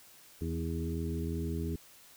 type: harmonic tone with a mistuned harmonic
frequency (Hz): 82.41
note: E2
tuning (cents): 0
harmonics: 1 / 2 / 3 / 4 / 5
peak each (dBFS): -35 / -38 / -40 / -41 / -42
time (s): 0.41-1.76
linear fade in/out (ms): 5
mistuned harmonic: 4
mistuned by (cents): -18
effects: white hiss -57 dBFS RMS until 2.16 s